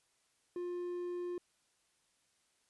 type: tone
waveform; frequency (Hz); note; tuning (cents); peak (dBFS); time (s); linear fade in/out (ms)
triangle; 353.5; F4; +21; -35; 0.56-1.38; 2
effects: white hiss -75 dBFS RMS until 2.69 s + resampled to 24000 Hz